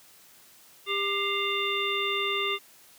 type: harmonic tone with a mistuned harmonic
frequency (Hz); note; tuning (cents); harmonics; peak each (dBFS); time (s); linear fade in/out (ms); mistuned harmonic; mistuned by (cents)
397.8; G4; +25; 1 / 3 / 5 / 7 / 9; -32 / -32 / -32 / -32 / -32; 0.86-2.59; 50; 5; +89
effects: white hiss -55 dBFS RMS until 2.98 s + high-pass 80 Hz 12 dB/octave